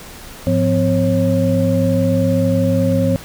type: tone cluster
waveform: sine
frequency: 104.2 / 175.3 / 256 / 543 Hz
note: G#2 / F3 / C4 / C#5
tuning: +6 / +7 / -38 / -36 cents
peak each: -18 dBFS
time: 0.47-3.16 s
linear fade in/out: 0 ms
effects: pink hiss -36 dBFS RMS until 3.24 s